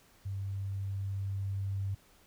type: tone with level ramp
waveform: sine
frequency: 98 Hz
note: G2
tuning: in tune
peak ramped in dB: -34 to -31 dBFS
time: 0.25-1.95 s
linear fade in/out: 10 ms
effects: pink hiss -63 dBFS RMS until 2.26 s